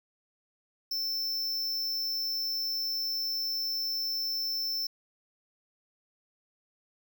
square tone, 5330 Hz, E8, 18 cents sharp, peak -30 dBFS, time 0.91-4.87 s, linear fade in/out 5 ms, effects 10-bit

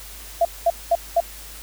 sine tone bursts, 680 Hz, F5, 46 cents flat, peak -13 dBFS, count 4, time 0.41-1.204 s, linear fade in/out 5 ms, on 41 ms, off 210 ms, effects added 50 Hz sine -41 dBFS peak until 1.62 s + white hiss -40 dBFS RMS until 1.62 s

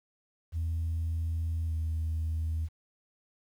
sine tone with pitch glide, 82.1 to 80.18 Hz, E2 to E2, -6 to -47 cents, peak -27 dBFS, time 0.52-2.69 s, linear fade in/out 50 ms, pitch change -41 cents, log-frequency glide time 1.67-1.72 s, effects tanh soft clip ceiling -26 dBFS + 10-bit

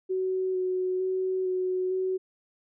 sine tone with vibrato, 371.9 Hz, F#4, 9 cents sharp, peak -25 dBFS, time 0.09-2.18 s, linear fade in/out 20 ms, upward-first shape square, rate 1.1 Hz, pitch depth 12 cents each way, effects none

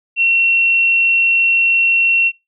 sine tone, 2723 Hz, F7, 44 cents flat, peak -10 dBFS, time 0.16-2.32 s, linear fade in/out 50 ms, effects noise-tail reverb RT60 0.2 s tail -19 dB re dry

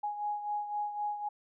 sine beating tone pair, 830.6 / 834.5 Hz, G#5 / G#5, 0 / +8 cents, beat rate 3.9 Hz, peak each -33 / -40 dBFS, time 0.03-1.29 s, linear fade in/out 10 ms, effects none

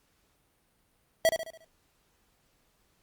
square tone with echo, 651 Hz, E5, 22 cents flat, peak -20 dBFS, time 1.25-1.29 s, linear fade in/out 0 ms, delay 71 ms, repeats 5, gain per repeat -7 dB, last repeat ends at 1.645 s, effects pink hiss -70 dBFS RMS until 3.02 s + Opus 48 kbps

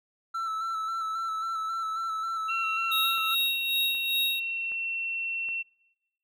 triangle tone with vibrato, 1325 Hz, E6, 9 cents sharp, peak -27 dBFS, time 0.34-3.35 s, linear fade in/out 10 ms, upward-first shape square, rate 3.7 Hz, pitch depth 22 cents each way
sine tone with pitch glide, 2726 to 2710 Hz, F7 to E7, -43 to +47 cents, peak -29 dBFS, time 2.48-5.63 s, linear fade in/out 20 ms, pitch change -10 cents, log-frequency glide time 3.94-4.76 s
square tone with tremolo, 3772 Hz, A#7, 20 cents sharp, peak -25 dBFS, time 2.91-4.4 s, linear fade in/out 10 ms, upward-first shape sine, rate 2.5 Hz, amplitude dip 65%
click train, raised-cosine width 0.5 ms, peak -35 dBFS, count 4, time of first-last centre 3.18-5.488 s, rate 1.3 Hz
effects noise-tail reverb RT60 1.0 s tail -23 dB re dry

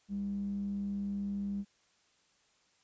square tone with band-pass filter, 66.8 Hz, C2, 36 cents sharp, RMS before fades -36 dBFS, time 0.08-1.65 s, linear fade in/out 50 ms, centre 200 Hz, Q 9.5, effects white hiss -70 dBFS RMS until 2.83 s + resampled to 16000 Hz

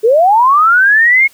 sine linear sweep, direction up, 415.9 to 2195 Hz, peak -5 dBFS, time 0.03-1.28 s, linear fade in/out 20 ms, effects white hiss -46 dBFS RMS until 1.33 s

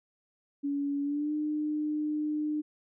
sine tone with pitch glide, 283.5 to 302.1 Hz, C#4 to D4, +39 to +49 cents, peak -28 dBFS, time 0.63-2.62 s, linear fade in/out 20 ms, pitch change +110 cents, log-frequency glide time 1.03-1.33 s, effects none

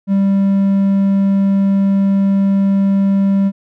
triangle tone, 196.4 Hz, G3, 4 cents sharp, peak -8 dBFS, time 0.07-3.52 s, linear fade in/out 50 ms, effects none

